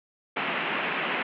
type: band-pass noise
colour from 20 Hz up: white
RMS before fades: -29 dBFS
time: 0.36-1.23 s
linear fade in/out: 10 ms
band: 160 to 2900 Hz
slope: 48 dB/octave
effects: none